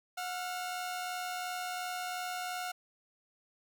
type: tone pair together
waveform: sawtooth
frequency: 725.9 / 1369 Hz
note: F#5 / F6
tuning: -33 / -35 cents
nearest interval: major seventh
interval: 1098 cents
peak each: -33 / -39 dBFS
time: 0.17-2.72 s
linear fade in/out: 10 ms
effects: none